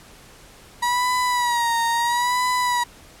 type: tone with vibrato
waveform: 35% pulse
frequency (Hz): 962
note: B5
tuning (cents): -46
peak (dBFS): -17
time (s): 0.82-2.84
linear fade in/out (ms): 10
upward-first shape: sine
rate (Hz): 0.75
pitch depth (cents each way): 65
effects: pink hiss -47 dBFS RMS until 3.2 s + low-pass 12000 Hz 12 dB/octave